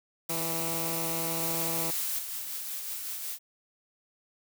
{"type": "tone", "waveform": "10% pulse", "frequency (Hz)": 164.6, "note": "E3", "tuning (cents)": -2, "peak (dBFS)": -25, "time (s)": [0.29, 1.91], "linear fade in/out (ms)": 10}
{"type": "noise", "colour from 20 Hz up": "blue", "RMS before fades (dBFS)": -33, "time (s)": [0.29, 2.19], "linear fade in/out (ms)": 5}
{"type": "noise with tremolo", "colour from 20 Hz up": "blue", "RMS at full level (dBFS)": -35, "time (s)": [1.39, 3.39], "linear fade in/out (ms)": 50, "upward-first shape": "triangle", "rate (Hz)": 5.4, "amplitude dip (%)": 35}
{"effects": []}